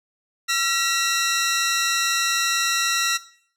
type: tone pair together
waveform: 15% pulse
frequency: 1358 / 1922.1 Hz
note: F6 / B6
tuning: -49 / -47 cents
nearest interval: tritone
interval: 602 cents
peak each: -16 dBFS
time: 0.48-3.18 s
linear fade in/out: 20 ms
effects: noise-tail reverb RT60 0.6 s tail -18 dB re dry + low-pass 12000 Hz 12 dB/octave